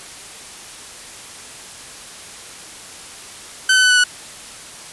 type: tone with pitch steps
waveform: sawtooth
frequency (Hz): 1527 / 1513.8 / 1500.8 / 1487.8 / 1475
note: G6 / F#6 / F#6 / F#6 / F#6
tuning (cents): -46 / +39 / +24 / +9 / -6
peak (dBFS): -7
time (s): 3.69-4.04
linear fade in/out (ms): 5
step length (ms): 70
effects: white hiss -36 dBFS RMS until 4.92 s + resampled to 24000 Hz

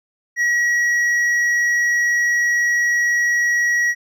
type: tone with hard clipping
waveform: triangle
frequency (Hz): 1914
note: A#6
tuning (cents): +45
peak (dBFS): -16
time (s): 0.36-3.95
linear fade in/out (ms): 50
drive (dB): 8
effects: none

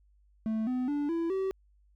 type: tone with pitch steps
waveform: triangle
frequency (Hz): 220 / 252.7 / 290.3 / 333.5 / 383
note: A3 / B3 / D4 / E4 / G4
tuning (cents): 0 / +40 / -20 / +20 / -40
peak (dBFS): -26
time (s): 0.46-1.51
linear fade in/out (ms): 0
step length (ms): 210
effects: added 50 Hz sine -61 dBFS peak until 1.95 s

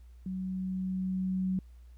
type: tone with level ramp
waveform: sine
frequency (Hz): 186.9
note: F#3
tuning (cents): +18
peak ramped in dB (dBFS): -33 to -27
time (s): 0.26-1.59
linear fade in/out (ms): 2
effects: added 60 Hz sine -49 dBFS peak until 1.97 s + pink hiss -72 dBFS RMS until 1.97 s

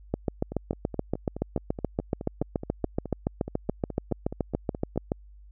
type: two click trains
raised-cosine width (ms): 2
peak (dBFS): -21 / -12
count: 22 / 36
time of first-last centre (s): 0.52-4.96 / 0.14-5.119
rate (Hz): 4.73 / 7.03
effects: added 50 Hz sine -47 dBFS peak until 5.51 s

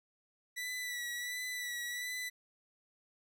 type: tone with vibrato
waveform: sawtooth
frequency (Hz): 1964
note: B6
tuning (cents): -10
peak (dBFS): -34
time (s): 0.56-2.3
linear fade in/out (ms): 20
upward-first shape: sine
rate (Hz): 1.4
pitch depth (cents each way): 33
effects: none

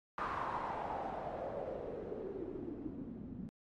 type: noise with low-pass filter sweep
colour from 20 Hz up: white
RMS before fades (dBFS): -42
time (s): 0.18-3.49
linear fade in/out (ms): 0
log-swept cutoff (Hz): 1200 to 210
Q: 4.3
effects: AAC 32 kbps

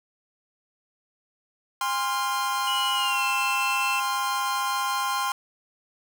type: chord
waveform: 45% pulse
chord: F minor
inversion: first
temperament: equal with one note detuned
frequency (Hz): 811.6 / 1046.5 / 1396.9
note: Ab5 / C6 / F6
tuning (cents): -40 / 0 / 0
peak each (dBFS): -31 / -26 / -32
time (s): 1.81-5.32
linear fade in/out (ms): 2
type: tone with pitch glide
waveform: triangle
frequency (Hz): 2934 to 2675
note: F#7 to E7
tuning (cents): -15 to +25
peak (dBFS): -25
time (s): 2.67-4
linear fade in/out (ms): 5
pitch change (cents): -160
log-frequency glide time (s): 2.93-3.24
effects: none

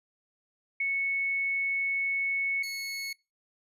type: tone pair in turn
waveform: sine / 25% pulse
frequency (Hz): 2208 / 2196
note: C#7 / C#7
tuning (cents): -7 / -17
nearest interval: unison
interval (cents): 10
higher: first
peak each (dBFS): -26 / -30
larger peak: first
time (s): 0.8-2.63 / 2.63-3.13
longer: first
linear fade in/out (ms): 5
effects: noise-tail reverb RT60 0.3 s tail -25 dB re dry + resampled to 32000 Hz

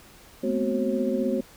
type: tone cluster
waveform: sine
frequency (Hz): 214.8 / 242.5 / 257.9 / 372.9 / 540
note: A3 / B3 / C4 / F#4 / C#5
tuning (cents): -41 / -31 / -25 / +14 / -45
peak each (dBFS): -29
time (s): 0.43-1.41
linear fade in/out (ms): 10
effects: pink hiss -51 dBFS RMS until 1.56 s

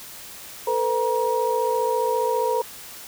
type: tone cluster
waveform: sine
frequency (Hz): 448.2 / 503 / 949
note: A4 / B4 / A#5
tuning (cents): +32 / +32 / +31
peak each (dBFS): -24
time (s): 0.67-2.62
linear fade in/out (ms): 5
effects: white hiss -40 dBFS RMS until 3.07 s

